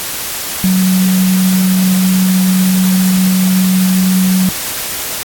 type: tone in noise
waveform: sine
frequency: 186 Hz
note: F#3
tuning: 9 cents sharp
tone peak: -8 dBFS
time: 0.64-4.49 s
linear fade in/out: 0 ms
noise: white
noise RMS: -20 dBFS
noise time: 0-5.23 s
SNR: +9 dB
effects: AAC 64 kbps